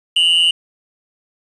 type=tone pair together; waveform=triangle; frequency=2827 / 2997 Hz; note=F7 / F#7; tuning=+20 / +22 cents; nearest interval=minor second; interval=102 cents; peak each=-12 dBFS; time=0.16-0.51 s; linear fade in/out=5 ms; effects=resampled to 22050 Hz + 7-bit